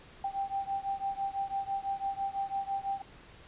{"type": "beating tone pair", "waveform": "sine", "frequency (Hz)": [784, 790], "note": ["G5", "G5"], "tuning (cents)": [0, 13], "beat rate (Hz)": 6, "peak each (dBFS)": [-34, -35], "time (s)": [0.24, 3.02], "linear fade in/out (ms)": 5, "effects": ["pink hiss -54 dBFS RMS until 3.47 s", "resampled to 8000 Hz"]}